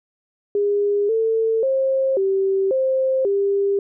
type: tone with pitch steps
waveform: sine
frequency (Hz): 407.8 / 447.7 / 533 / 387.2 / 526 / 398.4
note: G#4 / A4 / C5 / G4 / C5 / G4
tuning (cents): -32 / +30 / +32 / -21 / +9 / +28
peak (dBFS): -16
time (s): 0.55-3.79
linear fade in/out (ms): 2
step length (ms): 540
effects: none